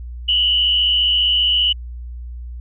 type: tone with frequency modulation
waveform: sine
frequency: 2959 Hz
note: F#7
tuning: 1 cent flat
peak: -13 dBFS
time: 0.28-1.73 s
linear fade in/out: 10 ms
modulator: 94.9 Hz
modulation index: 0.97
effects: added 60 Hz sine -28 dBFS peak until 2.6 s